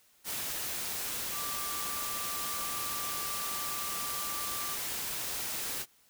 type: tone in noise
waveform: sine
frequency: 1174.7 Hz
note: D6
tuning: in tune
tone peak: -40 dBFS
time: 1.31-4.78 s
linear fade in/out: 50 ms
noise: white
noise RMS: -36 dBFS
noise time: 0.24-5.86 s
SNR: -7 dB
effects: white hiss -65 dBFS RMS until 6.09 s